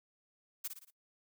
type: noise with echo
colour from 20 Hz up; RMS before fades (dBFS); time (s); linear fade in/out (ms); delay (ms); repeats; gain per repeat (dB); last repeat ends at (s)
blue; -38; 0.64-0.68; 10; 57; 4; -6; 0.908
effects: noise-tail reverb RT60 0.1 s tail -21 dB re dry